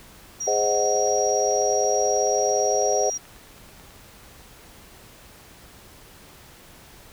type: tone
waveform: sine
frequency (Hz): 5710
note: F8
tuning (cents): +37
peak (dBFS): -26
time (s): 0.4-3.18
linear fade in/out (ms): 10
type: chord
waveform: sine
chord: Ab dominant seventh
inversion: none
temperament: equal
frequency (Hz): 415.3 / 523.3 / 622.3 / 740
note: Ab4 / C5 / Eb5 / Gb5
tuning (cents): 0 / 0 / 0 / 0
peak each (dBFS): -25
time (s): 0.47-3.1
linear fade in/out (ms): 5
type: click train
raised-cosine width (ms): 0.3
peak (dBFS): -33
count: 32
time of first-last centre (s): 0.53-3.907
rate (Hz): 9.18
effects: pink hiss -48 dBFS RMS until 7.12 s